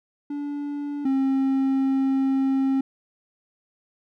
triangle tone pair in turn, 288.7 / 268.4 Hz, D4 / C4, -30 / +44 cents, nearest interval minor second, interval 126 cents, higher first, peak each -25 / -17 dBFS, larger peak second, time 0.3-1.05 / 1.05-2.81 s, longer second, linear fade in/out 5 ms, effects none

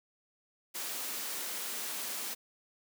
white high-pass noise, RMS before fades -38 dBFS, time 0.74-2.35 s, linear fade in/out 20 ms, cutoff 210 Hz, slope 24 dB/octave, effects none

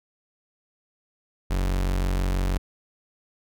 40% pulse tone, 46.25 Hz, F#1, in tune, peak -21 dBFS, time 1.5-2.58 s, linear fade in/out 10 ms, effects none

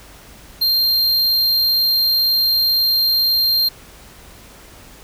square tone, 4186 Hz, C8, in tune, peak -14 dBFS, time 0.61-3.69 s, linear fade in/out 10 ms, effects added 50 Hz sine -47 dBFS peak until 5.03 s + pink hiss -43 dBFS RMS until 5.03 s

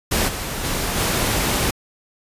pink noise with level steps, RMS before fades -19 / -27 / -23 / -20 dBFS, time 0.11-1.71 s, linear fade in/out 10 ms, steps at 0.27 / 0.63 / 0.96 s, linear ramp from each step 20 ms, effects resampled to 32000 Hz

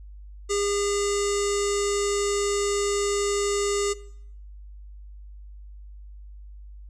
square tone with low-pass filter, 405.6 Hz, G#4, 41 cents flat, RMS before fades -25 dBFS, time 0.49-3.94 s, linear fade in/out 20 ms, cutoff 7300 Hz, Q 6.6, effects noise-tail reverb RT60 0.7 s tail -20 dB re dry + added 50 Hz sine -40 dBFS peak until 6.89 s

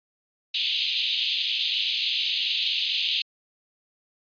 white band-pass noise, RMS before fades -26 dBFS, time 0.54-3.22 s, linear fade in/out 5 ms, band 2700 to 4100 Hz, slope 48 dB/octave, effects resampled to 11025 Hz

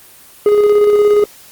triangle tone with tremolo, 415.3 Hz, G#4, in tune, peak -4 dBFS, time 0.46-1.24 s, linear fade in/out 2 ms, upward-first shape square, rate 17 Hz, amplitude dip 30%, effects white hiss -41 dBFS RMS until 1.51 s + Opus 24 kbps

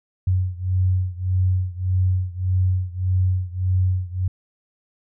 sine beating tone pair, 91.7 / 93.4 Hz, F#2 / F#2, -15 / +17 cents, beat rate 1.7 Hz, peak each -20 / -22 dBFS, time 0.27-4.28 s, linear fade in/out 5 ms, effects none

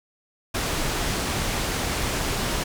pink low-pass noise, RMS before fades -26 dBFS, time 0.54-2.64 s, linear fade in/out 10 ms, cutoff 10000 Hz, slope 12 dB/octave, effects none

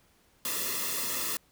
white noise with comb filter, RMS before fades -32 dBFS, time 0.45-1.37 s, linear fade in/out 2 ms, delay 1.3 ms, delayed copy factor -0.85, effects pink hiss -65 dBFS RMS until 1.51 s

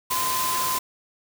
sine tone in noise, 1028 Hz, C6, 31 cents flat, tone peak -25 dBFS, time 0.1-0.79 s, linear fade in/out 10 ms, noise white, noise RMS -27 dBFS, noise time 0.1-0.79 s, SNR -1 dB, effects none

